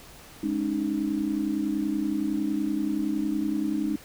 sine chord, Ab suspended fourth, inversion none, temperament equal with one note detuned, 207.7 / 277.2 / 307.9 Hz, Ab3 / Db4 / Eb4, 0 / 0 / -18 cents, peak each -30 / -30 / -27 dBFS, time 0.43-3.96 s, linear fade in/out 5 ms, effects pink hiss -48 dBFS RMS until 4.04 s

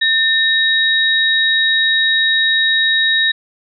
sine tone pair together, 1800 / 3803 Hz, A6 / A#7, +39 / +34 cents, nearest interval octave + minor second, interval 1295 cents, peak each -14 dBFS, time 0.01-3.32 s, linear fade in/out 10 ms, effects none

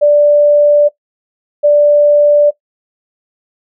sine tone pair in turn, 587 / 587 Hz, D5 / D5, -1 / -1 cents, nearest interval unison, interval 0 cents, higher neither, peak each -4 dBFS, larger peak neither, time 0.01-0.89 / 1.63-2.51 s, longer neither, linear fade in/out 20 ms, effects noise-tail reverb RT60 0.1 s tail -17 dB re dry

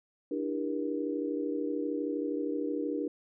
sine chord, E half-diminished seventh, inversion third, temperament just, 296.7 / 329.6 / 395.6 / 474.7 Hz, D4 / E4 / G4 / Bb4, +18 / 0 / +16 / +31 cents, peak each -33 / -38 / -37 / -36 dBFS, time 0.31-3.08 s, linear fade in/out 5 ms, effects none

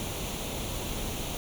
pink noise with comb filter, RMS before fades -34 dBFS, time 0-1.37 s, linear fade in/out 0 ms, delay 0.3 ms, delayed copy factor +0.55, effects none

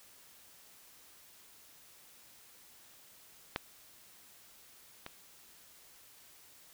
clicks, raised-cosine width 0.3 ms, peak -16 / -26 dBFS, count 2, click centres 3.561 / 5.064 s, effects white hiss -59 dBFS RMS until 6.73 s

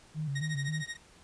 sine tone with vibrato, 146.83 Hz, D3, in tune, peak -31 dBFS, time 0.14-0.85 s, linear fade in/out 50 ms, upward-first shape square, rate 3.7 Hz, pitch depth 93 cents each way
sawtooth tone with tremolo, 1871 Hz, A#6, 6 cents sharp, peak -30 dBFS, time 0.35-0.97 s, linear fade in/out 10 ms, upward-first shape triangle, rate 13 Hz, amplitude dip 100%
effects pink hiss -58 dBFS RMS until 1.23 s + resampled to 22050 Hz

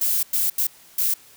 violet noise bursts at uneven times, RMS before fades -21 dBFS, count 4, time 0.01-0.23 / 0.33-0.5 / 0.58-0.67 / 0.98-1.14 s, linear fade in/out 5 ms, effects white hiss -50 dBFS RMS until 1.36 s

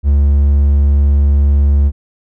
triangle tone with vibrato, 71 Hz, C#2, 42 cents sharp, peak -5 dBFS, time 0.03-1.92 s, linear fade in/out 50 ms, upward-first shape triangle, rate 20 Hz, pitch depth 15 cents each way, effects none

